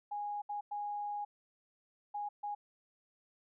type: tone bursts at uneven times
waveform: sine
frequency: 825 Hz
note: G#5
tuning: 12 cents flat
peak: -36 dBFS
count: 5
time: 0.11-0.42 / 0.49-0.61 / 0.71-1.25 / 2.14-2.29 / 2.43-2.55 s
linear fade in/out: 10 ms
effects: none